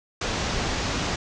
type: low-pass noise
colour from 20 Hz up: pink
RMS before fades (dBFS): -27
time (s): 0.21-1.16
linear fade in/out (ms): 5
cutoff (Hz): 6900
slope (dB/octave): 48
effects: none